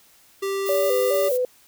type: tone with pitch glide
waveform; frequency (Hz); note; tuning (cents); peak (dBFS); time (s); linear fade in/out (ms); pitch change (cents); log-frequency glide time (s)
square; 392 to 398.4; G4 to G4; 0 to +28; -24; 0.42-1.29; 10; +28; 0.62-0.87
type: noise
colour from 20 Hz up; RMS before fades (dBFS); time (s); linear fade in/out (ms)
violet; -32; 0.65-1.38; 20
type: tone with vibrato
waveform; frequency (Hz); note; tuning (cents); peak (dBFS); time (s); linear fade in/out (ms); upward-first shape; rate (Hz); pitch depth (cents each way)
sine; 535; C5; +38; -19; 0.69-1.45; 2; square; 2.4; 110
effects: white hiss -55 dBFS RMS until 1.67 s